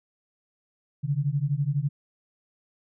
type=beating tone pair; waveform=sine; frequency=136.9 / 148.9 Hz; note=C#3 / D3; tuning=-21 / +24 cents; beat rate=12 Hz; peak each=-26 dBFS; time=1.03-1.89 s; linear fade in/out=20 ms; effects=none